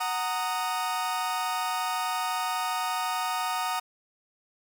40% pulse chord, D# minor, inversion first, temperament equal with one note detuned, 740 / 925.4 / 1244.5 Hz, F#5 / A#5 / D#6, 0 / -13 / 0 cents, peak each -31 dBFS, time 0-3.8 s, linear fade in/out 10 ms, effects none

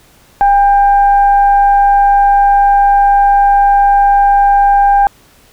sine tone with frequency modulation, 803 Hz, G5, 41 cents sharp, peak -5 dBFS, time 0.41-5.07 s, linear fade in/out 0 ms, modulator 778 Hz, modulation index 0.31, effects pink hiss -46 dBFS RMS until 5.52 s

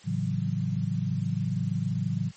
sine chord, F# minor seventh, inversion first, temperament equal, 110 / 138.59 / 164.81 / 185 Hz, A2 / C#3 / E3 / F#3, 0 / 0 / 0 / 0 cents, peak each -31 dBFS, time 0.04-2.32 s, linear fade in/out 50 ms, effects white hiss -53 dBFS RMS until 2.36 s + MP3 32 kbps

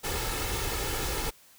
pink noise with comb filter, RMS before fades -31 dBFS, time 0.03-1.31 s, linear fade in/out 20 ms, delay 2.3 ms, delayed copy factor +0.6, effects white hiss -57 dBFS RMS until 1.58 s

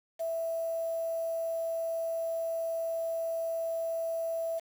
sine tone with quantisation, 659.3 Hz, E5, in tune, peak -30 dBFS, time 0.19-4.6 s, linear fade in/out 20 ms, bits 8, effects none

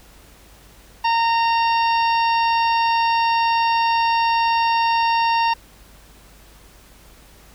harmonic tone, 921 Hz, A#5, 21 cents flat, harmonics 1 / 2 / 3 / 4 / 5 / 6, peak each -16 / -28 / -26 / -34 / -33 / -32 dBFS, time 1.04-5.54 s, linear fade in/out 10 ms, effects added 51 Hz sine -49 dBFS peak until 7.54 s + pink hiss -49 dBFS RMS until 7.54 s

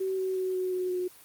sine tone with pitch steps, 380 / 376.5 / 373 / 369.6 / 366.2 / 362.8 Hz, F#4 / F#4 / F#4 / F#4 / F#4 / F#4, +46 / +30 / +14 / -2 / -18 / -34 cents, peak -27 dBFS, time 0-1.08 s, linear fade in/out 10 ms, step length 180 ms, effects white hiss -53 dBFS RMS until 1.24 s + Opus 32 kbps

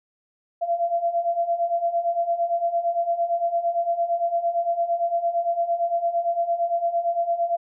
sine beating tone pair, 678 / 686.8 Hz, E5 / F5, +49 / -29 cents, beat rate 8.8 Hz, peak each -26 / -22 dBFS, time 0.61-7.57 s, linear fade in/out 20 ms, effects none

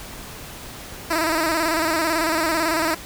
10% pulse tone with vibrato, 323.2 Hz, E4, 34 cents flat, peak -11 dBFS, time 1.1-2.95 s, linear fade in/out 10 ms, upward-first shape square, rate 18 Hz, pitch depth 62 cents each way, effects pink hiss -37 dBFS RMS until 3.05 s

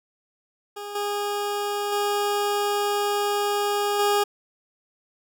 20% pulse tone with level steps, 410 Hz, G#4, 22 cents flat, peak -28 / -20 / -17 / -14 dBFS, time 0.76-4.24 s, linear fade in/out 10 ms, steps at 0.95 / 1.92 / 3.99 s, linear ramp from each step 5 ms, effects none

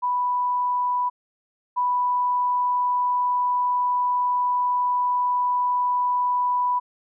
sine tone pair in turn, 987.8 / 987.8 Hz, B5 / B5, 0 / 0 cents, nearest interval unison, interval 0 cents, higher neither, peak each -20 / -19 dBFS, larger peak second, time 0.02-1.1 / 1.76-6.8 s, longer second, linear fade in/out 20 ms, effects none

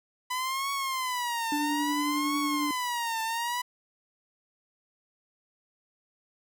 sawtooth tone with vibrato, 997 Hz, B5, 16 cents sharp, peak -25 dBFS, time 0.3-3.62 s, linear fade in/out 10 ms, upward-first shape triangle, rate 0.6 Hz, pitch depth 200 cents each way
triangle tone with tremolo, 293.7 Hz, D4, in tune, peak -25 dBFS, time 1.52-2.71 s, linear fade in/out 2 ms, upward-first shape triangle, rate 11 Hz, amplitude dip 30%
effects none

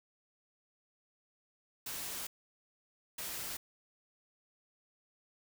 white noise bursts at uneven times, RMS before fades -41 dBFS, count 2, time 1.86-2.27 / 3.18-3.57 s, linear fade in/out 5 ms, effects none

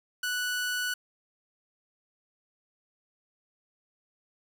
sawtooth tone, 1480 Hz, F#6, in tune, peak -25 dBFS, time 0.23-0.94 s, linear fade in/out 5 ms, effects 9-bit

